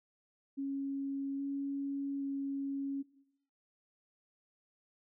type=tone with pitch steps; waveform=sine; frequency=275.4 / 278.3 / 276.2 Hz; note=C#4 / C#4 / C#4; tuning=-11 / +7 / -6 cents; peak=-34 dBFS; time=0.57-3.03 s; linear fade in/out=20 ms; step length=820 ms; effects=noise-tail reverb RT60 0.7 s tail -17 dB re dry